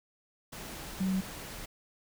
sine tone in noise, 189 Hz, F#3, 37 cents sharp, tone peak -27 dBFS, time 1-1.21 s, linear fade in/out 10 ms, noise pink, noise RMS -43 dBFS, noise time 0.52-1.66 s, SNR +13 dB, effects none

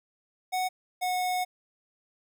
square tone pair in turn, 740 / 730.7 Hz, F#5 / F#5, 0 / -22 cents, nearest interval unison, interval 22 cents, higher first, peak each -27 dBFS, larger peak neither, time 0.52-0.69 / 1.01-1.45 s, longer second, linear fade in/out 20 ms, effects none

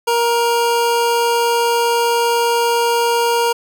square tone pair together, 470.1 / 940.2 Hz, A#4 / A#5, +15 / +15 cents, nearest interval octave, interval 1200 cents, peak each -17 dBFS, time 0.07-3.53 s, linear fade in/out 10 ms, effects none

